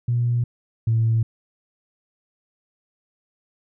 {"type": "tone pair in turn", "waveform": "sine", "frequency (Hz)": [120, 113.26], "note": ["B2", "A#2"], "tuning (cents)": [-49, -49], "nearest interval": "minor second", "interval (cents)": 100, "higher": "first", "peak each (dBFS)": [-17, -15], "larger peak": "second", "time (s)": [[0.08, 0.44], [0.87, 1.23]], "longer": "neither", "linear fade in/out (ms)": 5, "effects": ["tanh soft clip ceiling -12 dBFS"]}